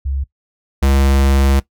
sine / square tone pair in turn, 68.2 / 68.2 Hz, C#2 / C#2, -28 / -28 cents, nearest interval unison, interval 0 cents, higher neither, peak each -17 / -11 dBFS, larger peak second, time 0.05-0.24 / 0.82-1.6 s, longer second, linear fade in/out 10 ms, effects noise-tail reverb RT60 0.1 s tail -18 dB re dry

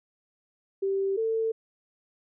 sine tone pair in turn, 390 / 447.6 Hz, G4 / A4, -9 / +30 cents, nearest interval major second, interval 239 cents, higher second, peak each -24 dBFS, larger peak neither, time 0.82-1.17 / 1.17-1.52 s, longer neither, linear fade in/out 10 ms, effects none

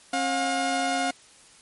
sawtooth tone pair together, 269.6 / 715 Hz, C#4 / F5, -48 / +41 cents, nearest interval octave + perfect fourth, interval 1689 cents, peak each -25 / -21 dBFS, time 0.13-1.11 s, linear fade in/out 5 ms, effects white hiss -53 dBFS RMS until 1.61 s + MP3 48 kbps

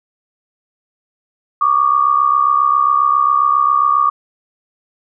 sine tone pair together, 1132.6 / 1200 Hz, C#6 / D6, +37 / +37 cents, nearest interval minor second, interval 100 cents, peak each -13 dBFS, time 1.61-4.1 s, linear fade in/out 5 ms, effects none

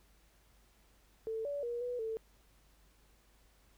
sine tone with pitch steps, 445.2 / 573 / 476.1 / 490.6 / 445.2 Hz, A4 / D5 / A#4 / B4 / A4, +20 / -43 / +37 / -12 / +20 cents, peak -35 dBFS, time 1.27-2.17 s, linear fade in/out 0 ms, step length 180 ms, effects added 50 Hz sine -66 dBFS peak until 3.77 s + pink hiss -69 dBFS RMS until 3.77 s

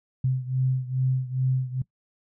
sine beating tone pair, 129 / 131.4 Hz, C3 / C3, -24 / +8 cents, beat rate 2.4 Hz, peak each -24 / -27 dBFS, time 0.24-1.82 s, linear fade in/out 5 ms, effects noise-tail reverb RT60 0.1 s tail -20 dB re dry

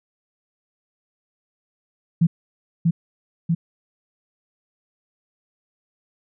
sine tone with echo, 166.9 Hz, E3, 22 cents sharp, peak -12 dBFS, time 2.21-2.27 s, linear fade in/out 10 ms, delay 640 ms, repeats 2, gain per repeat -2 dB, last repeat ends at 3.55 s, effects none

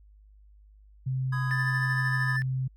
sine tone, 130.5 Hz, C3, 4 cents flat, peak -26 dBFS, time 1.06-2.68 s, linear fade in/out 10 ms
triangle chord, G# minor, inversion first, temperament equal with one note detuned, 1007.4 / 1244.5 / 1661.2 Hz, B5 / D#6 / G#6, +34 / 0 / 0 cents, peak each -37 / -37 / -33 dBFS, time 1.32-2.37 s, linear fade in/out 10 ms
triangle tone with tremolo, 1760 Hz, A6, in tune, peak -25 dBFS, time 1.51-2.42 s, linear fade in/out 0 ms, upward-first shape sine, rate 13 Hz, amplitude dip 45%
effects added 51 Hz sine -52 dBFS peak until 2.76 s

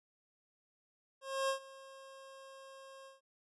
25% pulse tone with ADSR envelope, 538 Hz, C5, 48 cents sharp, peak -27 dBFS, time 1.21-3.21 s, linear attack 280 ms, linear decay 100 ms, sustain -21 dB, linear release 150 ms, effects resampled to 24000 Hz

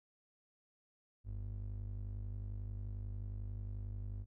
triangle ring-modulated tone, 73.9 Hz, D2, 11 cents sharp, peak -35 dBFS, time 1.24-4.26 s, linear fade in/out 50 ms, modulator 25.6 Hz, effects none

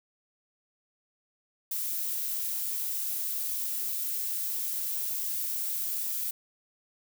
violet noise, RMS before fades -32 dBFS, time 1.71-6.31 s, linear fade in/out 5 ms, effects none

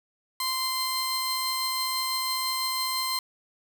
sawtooth tone pair together, 1040 / 4154 Hz, C6 / C8, -11 / -13 cents, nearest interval 2 octaves, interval 2398 cents, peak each -26 dBFS, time 0.4-3.19 s, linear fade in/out 2 ms, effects none

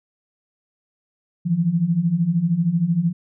sine beating tone pair, 160.8 / 173.8 Hz, E3 / F3, -43 / -8 cents, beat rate 13 Hz, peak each -22 / -18 dBFS, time 1.45-3.13 s, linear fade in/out 20 ms, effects none

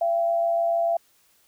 sine tone pair together, 677 / 783.9 Hz, E5 / G5, +46 / 0 cents, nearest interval minor third, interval 254 cents, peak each -20 / -31 dBFS, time 0.01-0.97 s, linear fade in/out 5 ms, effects white hiss -62 dBFS RMS until 1.47 s

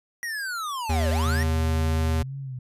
square linear two-way sweep, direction down then up, 1921 to 523.3 to 1921 Hz, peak -29 dBFS, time 0.23-1.43 s, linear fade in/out 0 ms, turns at 1.1 s
square tone, 80 Hz, D#2, 49 cents sharp, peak -22 dBFS, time 0.89-2.23 s, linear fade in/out 10 ms
sine tone with vibrato, 130.81 Hz, C3, in tune, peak -31 dBFS, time 1.25-2.59 s, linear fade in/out 5 ms, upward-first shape sine, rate 2 Hz, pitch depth 90 cents each way
effects resampled to 32000 Hz

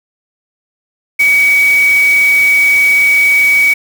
sine tone in noise, 2264 Hz, C#7, 36 cents sharp, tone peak -6 dBFS, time 1.19-3.74 s, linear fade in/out 10 ms, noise white, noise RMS -24 dBFS, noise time 1.19-3.74 s, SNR +15 dB, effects none

